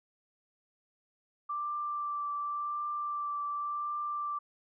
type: tone with vibrato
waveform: sine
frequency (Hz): 1174.7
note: D6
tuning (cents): 0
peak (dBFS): -32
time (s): 1.49-4.39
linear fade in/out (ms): 10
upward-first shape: triangle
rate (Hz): 0.9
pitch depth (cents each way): 15
effects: none